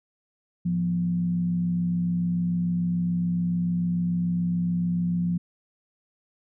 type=tone with frequency modulation; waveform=sine; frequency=174.61 Hz; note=F3; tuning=in tune; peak=-22 dBFS; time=0.65-5.38 s; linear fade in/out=10 ms; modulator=66.9 Hz; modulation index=0.36; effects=none